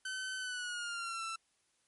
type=tone with pitch glide; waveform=sawtooth; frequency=1525 to 1335.3 Hz; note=G6 to E6; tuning=-48 to +22 cents; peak=-34 dBFS; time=0.05-1.36 s; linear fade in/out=5 ms; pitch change=-230 cents; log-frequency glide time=0.38-1.24 s; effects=white hiss -75 dBFS RMS until 1.87 s + MP3 48 kbps